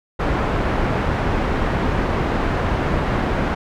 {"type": "low-pass noise", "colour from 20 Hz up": "pink", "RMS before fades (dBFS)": -20, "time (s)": [0.19, 3.55], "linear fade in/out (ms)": 10, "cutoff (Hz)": 1600, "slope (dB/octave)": 12, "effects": []}